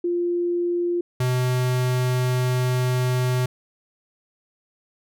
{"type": "tone pair in turn", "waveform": ["sine", "square"], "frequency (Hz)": [348.6, 126.28], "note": ["F4", "B2"], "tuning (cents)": [-3, 39], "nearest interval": "octave + tritone", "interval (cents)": 1758, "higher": "first", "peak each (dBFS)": -20, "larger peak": "neither", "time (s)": [[0.04, 1.01], [1.2, 3.46]], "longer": "second", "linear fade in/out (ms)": 5, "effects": []}